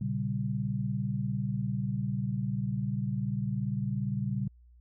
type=chord; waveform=sine; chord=G diminished; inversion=first; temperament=equal with one note detuned; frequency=118.44 / 138.59 / 196 Hz; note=Bb2 / Db3 / G3; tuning=+28 / 0 / 0 cents; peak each=-33 dBFS; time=0.01-4.48 s; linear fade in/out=5 ms; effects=added 60 Hz sine -54 dBFS peak until 4.8 s